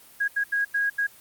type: tone bursts at uneven times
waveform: sine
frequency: 1643 Hz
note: G#6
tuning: 19 cents flat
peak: -21 dBFS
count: 5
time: 0.2-0.28 / 0.36-0.44 / 0.52-0.65 / 0.74-0.9 / 0.98-1.07 s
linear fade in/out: 10 ms
effects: white hiss -51 dBFS RMS until 1.2 s + Opus 32 kbps